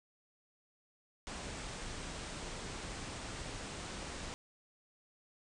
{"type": "low-pass noise", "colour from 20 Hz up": "pink", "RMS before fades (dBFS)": -44, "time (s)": [1.27, 4.34], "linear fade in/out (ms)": 0, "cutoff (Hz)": 9200, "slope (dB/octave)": 96, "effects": []}